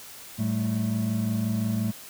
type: tone cluster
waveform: triangle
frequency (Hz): 110.4 / 193 / 218.7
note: A2 / G3 / A3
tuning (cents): +6 / -27 / -10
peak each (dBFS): -26 / -29 / -25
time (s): 0.38-1.92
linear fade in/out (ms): 20
effects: white hiss -44 dBFS RMS until 2.09 s